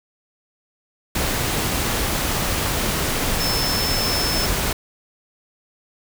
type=tone in noise; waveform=sine; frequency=5274 Hz; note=E8; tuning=in tune; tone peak=-23 dBFS; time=3.4-4.46 s; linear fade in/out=5 ms; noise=pink; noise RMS=-22 dBFS; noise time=1.15-4.73 s; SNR=-4 dB; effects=none